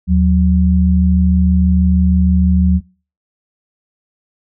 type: tone pair together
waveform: sine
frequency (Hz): 77.1 / 183.38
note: D#2 / F#3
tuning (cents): -15 / -15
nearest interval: octave + minor third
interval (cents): 1500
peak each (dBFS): -11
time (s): 0.07-2.81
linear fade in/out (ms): 50
effects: noise-tail reverb RT60 0.4 s tail -25 dB re dry